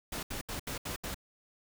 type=noise bursts; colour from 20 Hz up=pink; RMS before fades=-38 dBFS; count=6; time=0.12-1.145 s; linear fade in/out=5 ms; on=110 ms; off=73 ms; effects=none